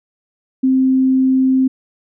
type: tone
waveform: sine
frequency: 261.8 Hz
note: C4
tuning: 1 cent sharp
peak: -10 dBFS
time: 0.63-1.68 s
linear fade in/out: 10 ms
effects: none